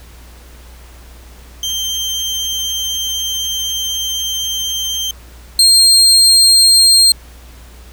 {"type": "tone pair in turn", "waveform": "30% pulse", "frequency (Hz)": [3148, 4202], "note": ["G7", "C8"], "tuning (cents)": [7, 7], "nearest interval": "perfect fourth", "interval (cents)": 500, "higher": "second", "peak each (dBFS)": [-14, -3], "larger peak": "second", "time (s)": [[1.63, 5.11], [5.59, 7.12]], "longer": "first", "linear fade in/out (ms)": 2, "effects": ["added 60 Hz sine -36 dBFS peak until 7.92 s", "pink hiss -43 dBFS RMS until 7.92 s"]}